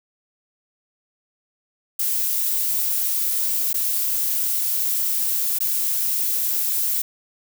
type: noise with dropouts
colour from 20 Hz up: violet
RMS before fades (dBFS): -22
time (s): 1.99-7.02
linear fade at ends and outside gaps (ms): 5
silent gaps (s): 3.731-3.742 / 5.587-5.604
effects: none